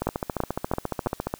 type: two click trains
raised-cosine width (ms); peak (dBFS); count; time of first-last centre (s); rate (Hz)
1; -12 / -9; 20 / 4; 0.02-1.339 / 0.07-1.07; 14.4 / 3
effects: white hiss -52 dBFS RMS until 1.39 s